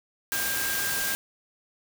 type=tone in noise; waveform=sine; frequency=1600 Hz; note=G6; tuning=35 cents sharp; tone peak=-31 dBFS; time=0.32-1.15 s; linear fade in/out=0 ms; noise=white; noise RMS=-29 dBFS; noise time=0.32-1.15 s; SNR=-5 dB; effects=none